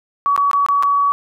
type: tone with dropouts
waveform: sine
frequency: 1133 Hz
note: C#6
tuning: 37 cents sharp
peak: -12 dBFS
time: 0.26-1.12 s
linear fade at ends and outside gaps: 0 ms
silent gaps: 0.363-0.377 / 0.513-0.532 / 0.663-0.686 / 0.826-0.833 s
effects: none